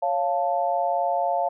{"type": "chord", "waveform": "sine", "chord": "Db augmented", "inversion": "none", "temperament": "equal", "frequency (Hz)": [554.4, 698.5, 880], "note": ["Db5", "F5", "A5"], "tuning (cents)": [0, 0, 0], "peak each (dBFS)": [-27, -23, -27], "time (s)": [0.02, 1.49], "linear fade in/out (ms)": 10, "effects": []}